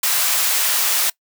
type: high-pass noise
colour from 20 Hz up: white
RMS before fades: -18 dBFS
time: 0.03-1.1 s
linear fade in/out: 5 ms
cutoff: 740 Hz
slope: 12 dB/octave
effects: noise-tail reverb RT60 0.1 s tail -23 dB re dry